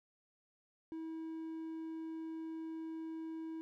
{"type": "tone", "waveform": "triangle", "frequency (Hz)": 322.6, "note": "E4", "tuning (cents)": -37, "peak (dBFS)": -39, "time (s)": [0.92, 3.61], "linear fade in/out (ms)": 0, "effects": []}